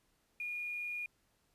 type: tone with quantisation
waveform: sine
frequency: 2434 Hz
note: D#7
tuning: 39 cents flat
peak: -37 dBFS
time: 0.4-1.06 s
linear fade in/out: 2 ms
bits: 10
effects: pink hiss -75 dBFS RMS until 1.54 s + resampled to 32000 Hz